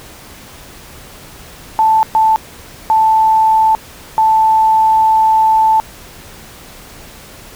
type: tone bursts at uneven times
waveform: sine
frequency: 880 Hz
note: A5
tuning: in tune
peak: -7 dBFS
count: 4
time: 1.79-2.03 / 2.15-2.36 / 2.9-3.75 / 4.18-5.8 s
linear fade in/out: 0 ms
effects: pink hiss -36 dBFS RMS until 7.55 s